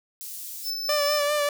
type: high-pass noise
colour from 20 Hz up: white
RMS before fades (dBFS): -37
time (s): 0.21-0.7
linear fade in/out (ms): 0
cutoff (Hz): 5900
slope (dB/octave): 12
type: tone with tremolo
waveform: square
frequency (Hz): 5274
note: E8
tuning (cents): 0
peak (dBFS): -27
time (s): 0.63-1.24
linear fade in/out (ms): 50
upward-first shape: square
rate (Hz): 4.7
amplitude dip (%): 25
type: tone with vibrato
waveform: sawtooth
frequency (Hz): 587.3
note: D5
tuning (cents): 0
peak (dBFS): -18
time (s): 0.89-1.49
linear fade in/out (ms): 2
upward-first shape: sine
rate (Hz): 5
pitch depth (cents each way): 31
effects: none